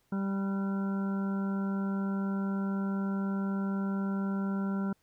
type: harmonic tone with a mistuned harmonic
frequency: 196 Hz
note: G3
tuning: in tune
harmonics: 1 / 2 / 3 / 4 / 5 / 7 / 8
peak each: -29 / -42 / -47 / -49 / -47 / -44 / -53 dBFS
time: 0.12-4.93 s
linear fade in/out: 5 ms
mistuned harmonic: 8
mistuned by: -79 cents
effects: pink hiss -72 dBFS RMS until 5.02 s